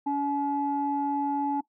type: tone pair together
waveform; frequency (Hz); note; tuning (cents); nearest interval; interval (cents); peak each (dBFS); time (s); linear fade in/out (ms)
sine; 283.5 / 854; C#4 / G#5; +39 / +48; octave + perfect fifth; 1909; -27; 0.06-1.61; 10
effects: noise-tail reverb RT60 0.1 s tail -19 dB re dry + tanh soft clip ceiling -17 dBFS